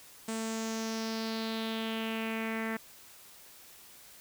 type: tone with low-pass filter sweep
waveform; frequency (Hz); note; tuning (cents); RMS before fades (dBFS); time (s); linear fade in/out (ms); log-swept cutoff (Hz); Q
sawtooth; 223.3; A3; +26; -35; 0.28-2.77; 5; 8500 to 1900; 3.7
effects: white hiss -54 dBFS RMS until 4.2 s